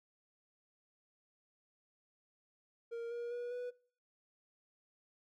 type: tone with pitch steps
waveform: triangle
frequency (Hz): 466.2 / 474.6 / 483.2 / 491.9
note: A#4 / A#4 / B4 / B4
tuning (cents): 0 / +31 / -38 / -7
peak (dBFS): -37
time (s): 2.91-3.71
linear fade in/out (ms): 20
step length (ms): 200
effects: noise-tail reverb RT60 0.4 s tail -20 dB re dry